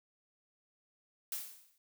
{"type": "noise with exponential decay", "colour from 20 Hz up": "blue", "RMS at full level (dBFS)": -36, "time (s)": [1.32, 1.78], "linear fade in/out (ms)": 2, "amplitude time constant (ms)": 100, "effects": []}